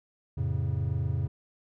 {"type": "chord", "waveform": "triangle", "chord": "F augmented", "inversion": "none", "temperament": "just", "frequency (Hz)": [87.31, 109.13, 136.42], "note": ["F2", "A2", "C#3"], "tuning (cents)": [0, -14, -27], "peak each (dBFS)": -29, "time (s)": [0.37, 1.28], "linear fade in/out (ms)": 10, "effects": []}